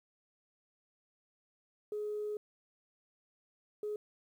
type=tone bursts at uneven times; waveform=sine; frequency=420.3 Hz; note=G#4; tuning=21 cents sharp; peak=-34 dBFS; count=2; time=1.92-2.37 / 3.83-3.96 s; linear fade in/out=2 ms; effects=tanh soft clip ceiling -30 dBFS + 11-bit